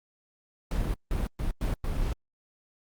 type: noise bursts at uneven times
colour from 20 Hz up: brown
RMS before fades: -28 dBFS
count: 5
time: 0.71-0.94 / 1.11-1.27 / 1.39-1.51 / 1.61-1.74 / 1.84-2.13 s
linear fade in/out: 2 ms
effects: Opus 48 kbps